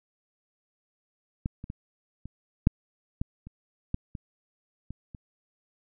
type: clicks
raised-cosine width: 5 ms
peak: -16 / -26 / -23 / -27 / -6 / -16 / -30 / -15 / -24 / -25 / -29 dBFS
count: 11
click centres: 1.459 / 1.641 / 1.701 / 2.256 / 2.671 / 3.215 / 3.47 / 3.944 / 4.152 / 4.906 / 5.148 s
effects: none